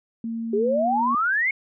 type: tone with pitch glide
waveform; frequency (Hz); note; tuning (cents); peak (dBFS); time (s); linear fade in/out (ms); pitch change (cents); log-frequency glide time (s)
sine; 228.3 to 238.8; A#3 to A#3; -36 to +42; -26; 0.24-1.15; 2; +78; 0.71-0.9
type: exponential sweep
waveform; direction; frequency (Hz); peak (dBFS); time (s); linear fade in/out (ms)
sine; up; 387.6 to 2217; -19; 0.53-1.51; 5
effects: none